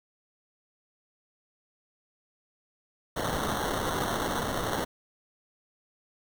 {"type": "noise with sample-and-hold", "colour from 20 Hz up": "blue", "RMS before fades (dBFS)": -30, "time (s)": [3.16, 4.85], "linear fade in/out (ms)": 10, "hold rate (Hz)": 2450, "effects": []}